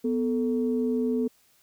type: tone pair together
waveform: sine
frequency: 247.1 / 440 Hz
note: B3 / A4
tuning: +1 / 0 cents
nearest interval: minor seventh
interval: 999 cents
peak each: -24 / -27 dBFS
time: 0.04-1.28 s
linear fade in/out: 10 ms
effects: tanh soft clip ceiling -15 dBFS + white hiss -63 dBFS RMS until 1.62 s